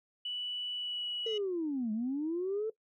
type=tone with pitch glide; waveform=sine; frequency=2960 to 2931 Hz; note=F#7 to F#7; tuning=0 to -17 cents; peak=-34 dBFS; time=0.25-1.38 s; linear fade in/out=5 ms; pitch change=-17 cents; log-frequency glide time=0.75-1.06 s
type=linear two-way sweep; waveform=sine; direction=down then up; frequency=460 to 209.1 to 448.9 Hz; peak=-30 dBFS; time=1.26-2.7 s; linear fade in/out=5 ms; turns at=1.92 s
effects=noise-tail reverb RT60 0.1 s tail -19 dB re dry + tanh soft clip ceiling -26 dBFS